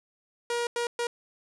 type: tone bursts at uneven times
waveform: sawtooth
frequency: 475.6 Hz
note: A#4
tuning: 35 cents sharp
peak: -23 dBFS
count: 3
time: 0.5-0.67 / 0.76-0.87 / 0.99-1.07 s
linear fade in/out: 2 ms
effects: resampled to 24000 Hz + 10-bit